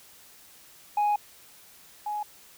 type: tone pair in turn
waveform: sine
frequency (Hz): 830.6 / 837.3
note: G#5 / G#5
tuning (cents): 0 / +14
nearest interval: unison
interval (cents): 14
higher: second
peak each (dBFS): -19 / -28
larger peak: first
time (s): 0.97-1.16 / 2.06-2.23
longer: first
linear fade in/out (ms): 5
effects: tanh soft clip ceiling -20 dBFS + white hiss -53 dBFS RMS until 2.57 s